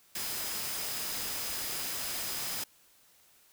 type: tone in noise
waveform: sine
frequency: 5020 Hz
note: D#8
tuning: 15 cents sharp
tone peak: -44 dBFS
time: 0.15-2.64 s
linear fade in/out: 5 ms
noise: white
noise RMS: -36 dBFS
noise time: 0.15-2.64 s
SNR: -11 dB
effects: white hiss -63 dBFS RMS until 3.52 s